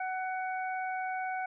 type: harmonic tone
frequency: 747 Hz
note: F#5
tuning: 16 cents sharp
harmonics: 1 / 2 / 3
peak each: -33 / -39 / -43 dBFS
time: 0-1.46 s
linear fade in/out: 5 ms
effects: none